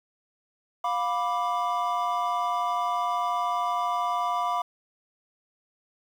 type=chord; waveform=triangle; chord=B diminished; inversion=second; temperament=equal with one note detuned; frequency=706.6 / 987.8 / 1174.7 Hz; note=F5 / B5 / D6; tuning=+20 / 0 / 0 cents; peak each=-27 dBFS; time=0.84-4.62 s; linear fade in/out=5 ms; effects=9-bit